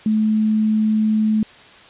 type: tone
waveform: sine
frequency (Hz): 216.2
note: A3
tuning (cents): -30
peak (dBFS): -14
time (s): 0.06-1.43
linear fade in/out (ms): 2
effects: white hiss -44 dBFS RMS until 1.89 s + resampled to 8000 Hz